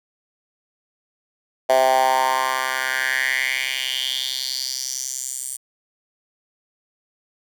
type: tone with high-pass filter sweep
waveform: 10% pulse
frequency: 130.81 Hz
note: C3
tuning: in tune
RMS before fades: -22 dBFS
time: 1.69-5.57 s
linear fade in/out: 10 ms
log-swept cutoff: 640 to 8800 Hz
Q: 4.4
effects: none